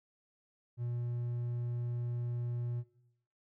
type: tone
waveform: triangle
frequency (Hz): 120.3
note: B2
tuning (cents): -45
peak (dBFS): -32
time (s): 0.77-2.84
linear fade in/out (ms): 50
effects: noise-tail reverb RT60 0.8 s tail -18 dB re dry